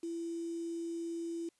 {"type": "tone with quantisation", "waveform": "sine", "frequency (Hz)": 335.3, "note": "E4", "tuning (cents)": 30, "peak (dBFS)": -36, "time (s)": [0.03, 1.49], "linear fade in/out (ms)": 5, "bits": 9, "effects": ["white hiss -75 dBFS RMS until 1.59 s", "resampled to 24000 Hz"]}